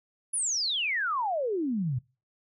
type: exponential sweep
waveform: sine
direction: down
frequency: 10548 to 116.54 Hz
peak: -26 dBFS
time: 0.33-1.99 s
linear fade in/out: 10 ms
effects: noise-tail reverb RT60 0.3 s tail -22 dB re dry